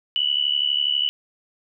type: tone with amplitude modulation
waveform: sine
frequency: 2960 Hz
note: F#7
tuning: in tune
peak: -15 dBFS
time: 0.16-1.09 s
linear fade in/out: 0 ms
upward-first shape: sine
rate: 72.2 Hz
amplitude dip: 85%
effects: none